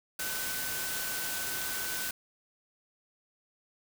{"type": "tone in noise", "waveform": "sine", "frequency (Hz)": 1514, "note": "F#6", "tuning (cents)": 39, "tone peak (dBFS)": -40, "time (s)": [0.19, 2.11], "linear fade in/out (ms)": 5, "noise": "white", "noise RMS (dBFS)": -35, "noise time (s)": [0.19, 2.11], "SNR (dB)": -8, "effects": []}